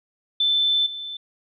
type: tone with level steps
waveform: sine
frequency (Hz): 3529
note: A7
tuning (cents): +4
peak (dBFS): -17 / -30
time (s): 0.4-1.17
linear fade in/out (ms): 5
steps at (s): 0.86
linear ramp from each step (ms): 5
effects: none